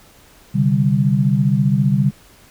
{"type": "chord", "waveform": "sine", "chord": "C suspended second", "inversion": "none", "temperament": "equal with one note detuned", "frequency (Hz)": [131.8, 146.83, 196], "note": ["C3", "D3", "G3"], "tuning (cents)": [13, 0, 0], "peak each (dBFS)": -17, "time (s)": [0.54, 2.11], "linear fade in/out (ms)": 20, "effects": ["pink hiss -48 dBFS RMS until 2.5 s"]}